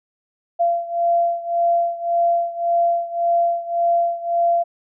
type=beating tone pair; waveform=sine; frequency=685 / 686.8 Hz; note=F5 / F5; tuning=-34 / -29 cents; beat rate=1.8 Hz; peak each=-18 / -21 dBFS; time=0.59-4.64 s; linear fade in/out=20 ms; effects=none